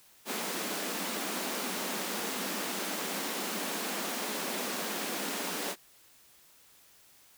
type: high-pass noise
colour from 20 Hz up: pink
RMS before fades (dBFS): -35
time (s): 0.25-5.76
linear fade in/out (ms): 50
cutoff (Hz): 180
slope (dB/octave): 96
effects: white hiss -60 dBFS RMS until 7.37 s